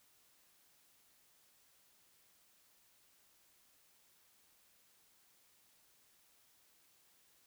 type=silence; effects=white hiss -70 dBFS RMS until 7.46 s